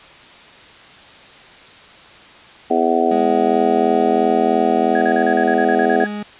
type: harmonic tone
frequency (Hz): 83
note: E2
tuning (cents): +12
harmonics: 3 / 4 / 5 / 6 / 7 / 8 / 9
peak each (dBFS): -21 / -22 / -19 / -27 / -25 / -21 / -18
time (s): 2.7-6.05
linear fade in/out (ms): 10
type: tone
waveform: 40% pulse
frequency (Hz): 207.7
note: G#3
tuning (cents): 0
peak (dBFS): -23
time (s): 3.11-6.23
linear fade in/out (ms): 5
type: tone bursts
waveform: sine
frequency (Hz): 1661.2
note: G#6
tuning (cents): 0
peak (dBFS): -21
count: 11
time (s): 4.95-6.066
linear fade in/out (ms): 2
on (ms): 66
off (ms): 39
effects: white hiss -42 dBFS RMS until 6.39 s + resampled to 8000 Hz